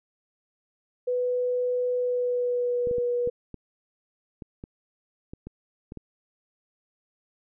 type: tone with pitch glide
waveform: sine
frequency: 495.8 to 485 Hz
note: B4 to B4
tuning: +7 to -31 cents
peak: -23 dBFS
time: 1.07-3.3 s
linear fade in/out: 10 ms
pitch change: -38 cents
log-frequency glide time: 1.94-3.02 s
type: clicks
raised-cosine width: 3 ms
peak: -25 dBFS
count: 11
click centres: 2.872 / 2.912 / 2.983 / 3.274 / 3.543 / 4.422 / 4.639 / 5.335 / 5.47 / 5.921 / 5.973 s
effects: none